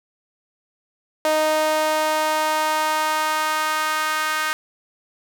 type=tone with high-pass filter sweep; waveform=sawtooth; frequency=310 Hz; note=D#4; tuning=6 cents flat; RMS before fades=-21 dBFS; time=1.25-4.53 s; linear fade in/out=0 ms; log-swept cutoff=620 to 1400 Hz; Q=2.3; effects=none